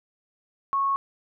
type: tone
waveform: sine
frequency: 1100 Hz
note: C#6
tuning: 14 cents flat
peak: -21 dBFS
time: 0.73-0.96 s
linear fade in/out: 0 ms
effects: none